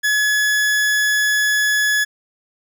40% pulse tone, 1700 Hz, G#6, 40 cents sharp, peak -14 dBFS, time 0.03-2.05 s, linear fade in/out 20 ms, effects none

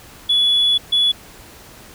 sine tone bursts at uneven times, 3412 Hz, G#7, 46 cents sharp, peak -11 dBFS, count 2, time 0.29-0.78 / 0.92-1.12 s, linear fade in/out 10 ms, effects tanh soft clip ceiling -9 dBFS + pink hiss -42 dBFS RMS until 1.94 s

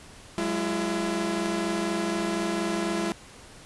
sawtooth tone cluster, 184.9 / 209 / 336.9 Hz, F#3 / G#3 / E4, -1 / +11 / +38 cents, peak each -30 / -27 / -24 dBFS, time 0.38-3.12 s, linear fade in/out 0 ms, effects pink hiss -48 dBFS RMS until 3.65 s + resampled to 24000 Hz

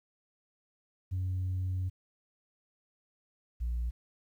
sine tone pair in turn, 92.5 / 59.08 Hz, F#2 / A#1, 0 / +24 cents, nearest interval minor sixth, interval 776 cents, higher first, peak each -28 dBFS, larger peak neither, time 1.11-1.9 / 3.6-3.91 s, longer first, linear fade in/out 20 ms, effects tanh soft clip ceiling -28 dBFS + 11-bit

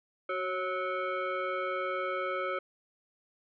sine tone with frequency modulation, 373.4 Hz, F#4, 16 cents sharp, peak -30 dBFS, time 0.29-2.59 s, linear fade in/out 5 ms, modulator 922 Hz, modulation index 1.7, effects none

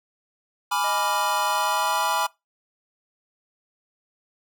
square chord, G# diminished seventh, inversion none, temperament equal, 830.6 / 987.8 / 1174.7 / 1396.9 Hz, G#5 / B5 / D6 / F6, 0 / 0 / 0 / 0 cents, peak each -28 / -26 / -29 / -31 dBFS, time 0.71-2.27 s, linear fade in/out 10 ms
square tone with pitch glide, 622.3 to 651.7 Hz, D#5 to E5, 0 to -20 cents, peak -33 dBFS, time 0.84-2.26 s, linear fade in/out 2 ms, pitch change +80 cents, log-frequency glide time 1.44-2.11 s
effects noise-tail reverb RT60 0.2 s tail -22 dB re dry

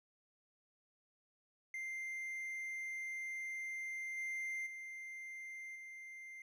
triangle tone with level steps, 2093 Hz, C7, in tune, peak -39 / -37 / -44 / -47 dBFS, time 1.74-6.42 s, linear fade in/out 2 ms, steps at 4.17 / 4.66 / 5.75 s, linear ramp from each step 10 ms, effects none

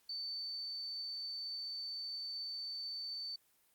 sine tone, 4538 Hz, C#8, 40 cents sharp, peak -39 dBFS, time 0.09-3.36 s, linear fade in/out 5 ms, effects white hiss -72 dBFS RMS until 3.74 s + Opus 48 kbps

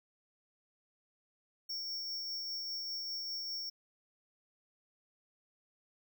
square tone with tremolo, 5480 Hz, F8, 34 cents flat, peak -37 dBFS, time 1.69-3.7 s, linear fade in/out 10 ms, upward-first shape triangle, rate 5 Hz, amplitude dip 25%, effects 13-bit

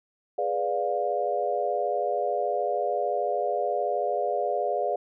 sine chord, G# diminished seventh, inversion none, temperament equal with one note detuned, 415.3 / 493.9 / 587.3 / 706.2 Hz, G#4 / B4 / D5 / F5, 0 / 0 / 0 / +19 cents, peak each -31 / -31 / -29 / -28 dBFS, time 0.38-4.96 s, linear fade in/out 5 ms, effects none

